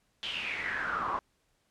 brown noise with band-pass filter sweep, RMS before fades -34 dBFS, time 0.23-1.19 s, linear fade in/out 0 ms, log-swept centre 3300 to 1000 Hz, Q 7.4, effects pink hiss -73 dBFS RMS until 1.7 s + low-pass 11000 Hz 12 dB/octave

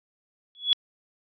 sine tone with exponential growth, 3381 Hz, G#7, 30 cents sharp, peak -14 dBFS, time 0.55-0.73 s, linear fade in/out 0 ms, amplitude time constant 38 ms, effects resampled to 11025 Hz

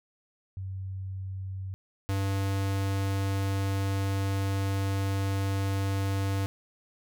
sine / square tone pair in turn, 95.2 / 97.76 Hz, F#2 / G2, +50 / -4 cents, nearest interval unison, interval 46 cents, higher second, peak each -33 / -27 dBFS, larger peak second, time 0.57-1.74 / 2.09-6.46 s, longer second, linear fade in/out 0 ms, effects none

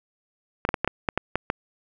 clicks, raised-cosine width 0.5 ms, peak -7 dBFS, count 9, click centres 0.651 / 0.69 / 0.742 / 0.846 / 0.876 / 1.088 / 1.176 / 1.356 / 1.501 s, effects none

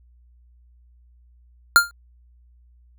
square tone with exponential decay, 1400 Hz, F6, 4 cents sharp, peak -6 dBFS, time 1.76-1.91 s, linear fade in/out 0 ms, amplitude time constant 32 ms, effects added 60 Hz sine -51 dBFS peak until 2.98 s

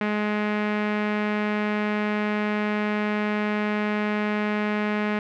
sawtooth tone with low-pass filter, 210 Hz, G#3, 19 cents sharp, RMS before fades -25 dBFS, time 0.01-5.19 s, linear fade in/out 2 ms, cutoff 2200 Hz, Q 2.1, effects none

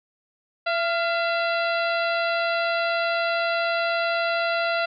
harmonic tone with a mistuned harmonic, 674 Hz, E5, 38 cents sharp, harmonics 1 / 2 / 3 / 4 / 5 / 6 / 7, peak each -24 / -26 / -33 / -31 / -39 / -35 / -40 dBFS, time 0.66-4.86 s, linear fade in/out 10 ms, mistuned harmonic 2, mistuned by +57 cents, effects none

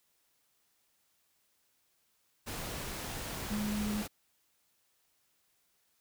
sine tone in noise, 209.5 Hz, G#3, 15 cents sharp, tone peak -32 dBFS, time 3.5-4.03 s, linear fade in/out 20 ms, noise pink, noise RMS -40 dBFS, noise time 2.46-4.08 s, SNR +5 dB, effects white hiss -74 dBFS RMS until 6 s

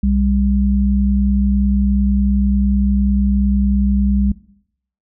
sine tone pair together, 63.09 / 200.3 Hz, B1 / G3, +38 / +38 cents, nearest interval octave + minor sixth, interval 2000 cents, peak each -15 dBFS, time 0.03-4.32 s, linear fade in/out 5 ms, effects noise-tail reverb RT60 0.7 s tail -19 dB re dry

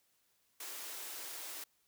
white high-pass noise, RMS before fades -45 dBFS, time 0.6-1.64 s, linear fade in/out 5 ms, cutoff 290 Hz, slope 48 dB/octave, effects white hiss -75 dBFS RMS until 1.87 s

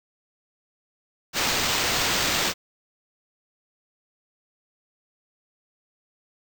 white noise with sample-and-hold, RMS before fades -24 dBFS, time 1.33-2.54 s, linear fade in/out 50 ms, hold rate 11025 Hz, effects none

